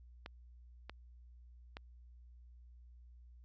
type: clicks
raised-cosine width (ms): 0.3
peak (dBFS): -29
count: 3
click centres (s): 0.261 / 0.896 / 1.769
effects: added 60 Hz sine -55 dBFS peak until 3.44 s + resampled to 16000 Hz